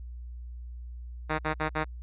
5% pulse tone bursts, 155.4 Hz, D#3, 2 cents flat, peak -15 dBFS, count 4, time 1.29-1.846 s, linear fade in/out 20 ms, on 100 ms, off 52 ms, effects added 60 Hz sine -38 dBFS peak until 2.02 s + resampled to 8000 Hz

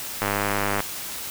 click train, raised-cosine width 0.5 ms, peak -8 dBFS, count 60, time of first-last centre 0.22-0.804 s, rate 101 Hz, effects white hiss -33 dBFS RMS until 1.3 s

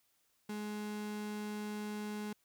35% pulse tone, 210 Hz, G#3, 19 cents sharp, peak -37 dBFS, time 0.49-2.33 s, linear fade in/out 5 ms, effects white hiss -75 dBFS RMS until 2.44 s

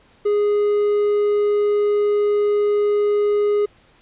triangle tone, 413.7 Hz, G#4, 7 cents flat, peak -13 dBFS, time 0.25-3.66 s, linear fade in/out 10 ms, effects pink hiss -54 dBFS RMS until 4.01 s + resampled to 8000 Hz

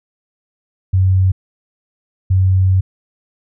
sine tone bursts at uneven times, 94 Hz, F#2, 28 cents sharp, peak -9 dBFS, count 2, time 0.93-1.32 / 2.3-2.81 s, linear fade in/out 10 ms, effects none

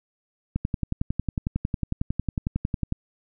click train, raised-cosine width 5 ms, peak -12 dBFS, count 27, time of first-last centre 0.56-2.924 s, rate 11 Hz, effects none

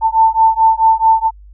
sine beating tone pair, 890 / 894.6 Hz, A5 / A5, +20 / +28 cents, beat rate 4.6 Hz, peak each -11 dBFS, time 0.01-1.31 s, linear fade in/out 50 ms, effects added 50 Hz sine -36 dBFS peak until 1.53 s

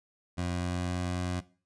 20% pulse tone with pitch glide, 88.5 to 90.05 Hz, F2 to F#2, +23 to -46 cents, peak -25 dBFS, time 0.37-1.41 s, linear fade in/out 20 ms, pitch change +31 cents, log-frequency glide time 0.5-1.22 s, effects noise-tail reverb RT60 0.4 s tail -19 dB re dry + resampled to 22050 Hz

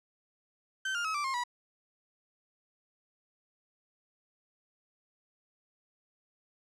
35% pulse tone with pitch steps, 1544 / 1407.7 / 1283.4 / 1170.1 / 1066.8 / 972.7 Hz, G6 / F6 / E6 / D6 / C6 / B5, -27 / +13 / -47 / -7 / +33 / -27 cents, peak -29 dBFS, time 0.85-1.438 s, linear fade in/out 5 ms, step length 98 ms, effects low-pass 7000 Hz 12 dB/octave

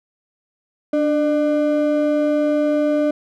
triangle ring-modulated tone, 447.9 Hz, A4, 31 cents sharp, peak -10 dBFS, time 0.93-3.11 s, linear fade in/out 5 ms, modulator 154 Hz, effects none

